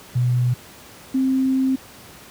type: tone pair in turn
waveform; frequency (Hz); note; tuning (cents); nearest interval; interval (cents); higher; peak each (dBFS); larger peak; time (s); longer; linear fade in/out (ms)
sine; 123.47 / 263.4; B2 / C4; 0 / +12; octave + minor second; 1312; second; -15 / -16; first; 0.15-0.54 / 1.14-1.76; second; 10
effects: pink hiss -43 dBFS RMS until 2.3 s + high-pass 80 Hz 12 dB/octave

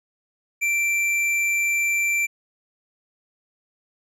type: tone with hard clipping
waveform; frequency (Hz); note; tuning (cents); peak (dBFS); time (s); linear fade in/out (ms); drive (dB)
sine; 2349; D7; 0; -21; 0.61-2.27; 20; 9
effects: none

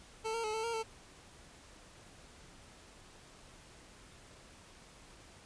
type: tone with pitch steps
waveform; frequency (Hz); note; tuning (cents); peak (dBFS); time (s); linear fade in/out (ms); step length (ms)
25% pulse; 443 / 458.7 / 430.3 / 443.4 / 463.2 / 445.9; A4 / A#4 / A4 / A4 / A#4 / A4; +12 / -28 / -39 / +13 / -11 / +23; -31; 0.24-0.834; 20; 99
effects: pink hiss -57 dBFS RMS until 5.45 s + resampled to 22050 Hz

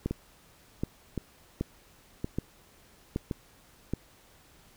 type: two click trains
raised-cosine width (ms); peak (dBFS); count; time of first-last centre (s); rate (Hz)
3; -16 / -18; 6 / 4; 0.06-3.936 / 0.11-3.312; 1.29 / 0.937
effects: pink hiss -59 dBFS RMS until 4.76 s

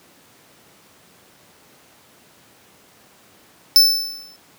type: tone with exponential decay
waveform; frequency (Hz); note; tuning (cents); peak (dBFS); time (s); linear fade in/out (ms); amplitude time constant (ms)
45% pulse; 5280; E8; +2; -6; 3.76-4.36; 0; 130
effects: pink hiss -51 dBFS RMS until 4.58 s + high-pass 150 Hz 12 dB/octave

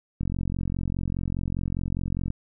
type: click train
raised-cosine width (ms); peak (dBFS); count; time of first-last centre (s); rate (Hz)
5; -16; 95; 0.21-2.304; 44.9
effects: none

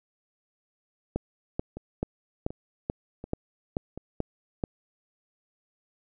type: two click trains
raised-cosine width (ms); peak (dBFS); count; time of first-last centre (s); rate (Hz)
2; -24 / -14; 4 / 9; 1.77-3.976 / 1.16-4.638; 1.36 / 2.3
effects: none

